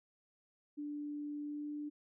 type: tone with pitch glide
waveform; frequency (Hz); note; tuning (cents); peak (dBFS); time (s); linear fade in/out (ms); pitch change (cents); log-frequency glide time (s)
sine; 293.7 to 295.7; D4 to D4; 0 to +12; -39; 0.77-1.9; 20; +12; 1.43-1.69
effects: none